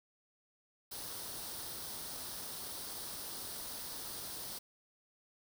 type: noise with comb filter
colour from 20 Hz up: white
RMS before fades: -44 dBFS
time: 0.91-4.59 s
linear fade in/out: 10 ms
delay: 0.21 ms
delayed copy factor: +0.55
effects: none